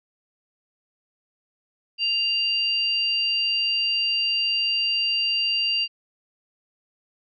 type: tone pair together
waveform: sine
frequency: 2794 / 4699 Hz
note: F7 / D8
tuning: 0 / 0 cents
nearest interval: major sixth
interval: 900 cents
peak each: -22 / -25 dBFS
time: 1.98-5.88 s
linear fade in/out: 50 ms
effects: none